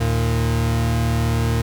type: tone pair together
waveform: 40% pulse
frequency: 76.7 / 115.2 Hz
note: D#2 / A#2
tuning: -24 / -20 cents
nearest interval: perfect fifth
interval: 704 cents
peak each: -21 / -18 dBFS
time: 0-1.62 s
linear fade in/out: 10 ms
effects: none